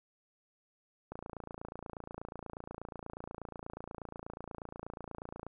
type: click train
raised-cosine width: 1 ms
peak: -28 dBFS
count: 124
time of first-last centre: 1.12-5.466 s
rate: 28.3 Hz
effects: none